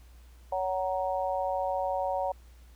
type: harmonic tone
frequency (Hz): 186.9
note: F#3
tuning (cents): +18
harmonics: 3 / 4 / 5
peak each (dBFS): -31 / -31 / -34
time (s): 0.52-2.32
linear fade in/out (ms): 5
effects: added 60 Hz sine -50 dBFS peak until 2.75 s + pink hiss -63 dBFS RMS until 2.75 s